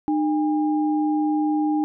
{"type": "tone pair together", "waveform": "sine", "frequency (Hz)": [304.1, 809.7], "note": ["D#4", "G#5"], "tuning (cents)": [-40, -44], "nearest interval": "octave + perfect fourth", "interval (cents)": 1696, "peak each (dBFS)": [-19, -27], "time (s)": [0.08, 1.84], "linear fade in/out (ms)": 0, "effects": []}